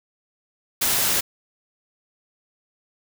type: noise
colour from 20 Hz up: white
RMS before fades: -21 dBFS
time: 0.81-1.21 s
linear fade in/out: 10 ms
effects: none